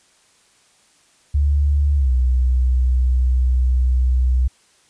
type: tone with pitch glide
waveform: sine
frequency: 71.9 to 62.96 Hz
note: D2 to B1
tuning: -36 to +34 cents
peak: -13 dBFS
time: 1.34-4.48 s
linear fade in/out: 10 ms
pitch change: -230 cents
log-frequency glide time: 1.96-2.11 s
effects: white hiss -56 dBFS RMS until 4.89 s + resampled to 22050 Hz